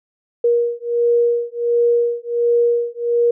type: beating tone pair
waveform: sine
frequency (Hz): 473.4 / 474.8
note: A#4 / A#4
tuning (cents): +27 / +32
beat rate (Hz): 1.4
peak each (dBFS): -17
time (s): 0.44-3.31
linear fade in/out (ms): 5
effects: none